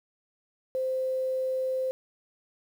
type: tone with quantisation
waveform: sine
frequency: 520 Hz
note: C5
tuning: 11 cents flat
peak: -26 dBFS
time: 0.75-1.91 s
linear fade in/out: 0 ms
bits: 9
effects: none